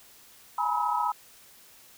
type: tone cluster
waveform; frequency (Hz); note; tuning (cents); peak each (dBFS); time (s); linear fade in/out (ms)
sine; 836 / 955 / 990 / 1281; G#5 / A#5 / B5 / E6; +11 / +42 / +4 / -50; -30; 0.58-1.12; 5
effects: white hiss -54 dBFS RMS until 1.97 s